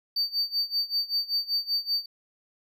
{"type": "tone with tremolo", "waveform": "triangle", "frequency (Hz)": 4600, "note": "D8", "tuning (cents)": -37, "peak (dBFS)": -21, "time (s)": [0.16, 2.06], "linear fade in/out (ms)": 5, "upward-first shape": "sine", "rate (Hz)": 5.2, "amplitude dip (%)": 90, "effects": []}